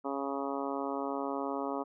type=harmonic tone; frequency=138.59 Hz; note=C#3; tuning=in tune; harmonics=2 / 3 / 4 / 5 / 6 / 7 / 8 / 9; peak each=-37 / -39 / -40 / -41 / -42 / -42 / -43 / -44 dBFS; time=0.04-1.84 s; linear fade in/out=20 ms; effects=none